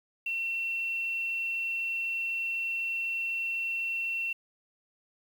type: tone with quantisation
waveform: sine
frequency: 2712 Hz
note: E7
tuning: 49 cents sharp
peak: -29 dBFS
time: 0.26-4.33 s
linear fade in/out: 5 ms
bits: 9
effects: none